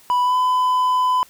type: tone with pitch glide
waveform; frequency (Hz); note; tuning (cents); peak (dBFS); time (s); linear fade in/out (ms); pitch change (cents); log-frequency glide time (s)
triangle; 987.8 to 1006.8; B5 to B5; 0 to +33; -13; 0.1-1.23; 0; +33; 0.22-0.36
effects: white hiss -50 dBFS RMS until 1.29 s